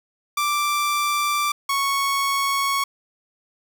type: tone pair in turn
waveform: sawtooth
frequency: 1174.7 / 1106.7 Hz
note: D6 / C#6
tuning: 0 / -3 cents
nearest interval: minor second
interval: 103 cents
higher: first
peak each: -16 dBFS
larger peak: neither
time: 0.37-1.52 / 1.69-2.84 s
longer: neither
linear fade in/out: 5 ms
effects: none